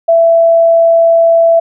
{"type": "tone", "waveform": "sine", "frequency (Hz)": 666, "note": "E5", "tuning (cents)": 18, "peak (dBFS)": -4, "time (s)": [0.08, 1.6], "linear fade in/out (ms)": 10, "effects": []}